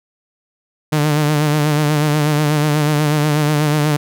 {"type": "tone with vibrato", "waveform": "sawtooth", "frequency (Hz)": 150, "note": "D3", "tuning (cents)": 37, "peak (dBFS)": -9, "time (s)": [0.92, 3.97], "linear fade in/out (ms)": 10, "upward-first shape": "sine", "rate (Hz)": 8.2, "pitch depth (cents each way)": 47, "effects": []}